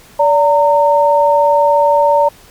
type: tone pair together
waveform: sine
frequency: 578.4 / 917 Hz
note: D5 / A#5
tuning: -27 / -29 cents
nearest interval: minor sixth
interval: 798 cents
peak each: -10 dBFS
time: 0.19-2.29 s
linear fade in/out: 10 ms
effects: pink hiss -42 dBFS RMS until 2.5 s + MP3 96 kbps